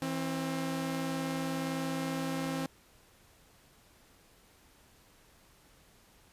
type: tone pair together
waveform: sawtooth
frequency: 163.3 / 265.7 Hz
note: E3 / C4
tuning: -16 / +27 cents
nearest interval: minor sixth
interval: 843 cents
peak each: -33 / -30 dBFS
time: 0.02-2.66 s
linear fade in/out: 0 ms
effects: pink hiss -62 dBFS RMS until 6.32 s + resampled to 32000 Hz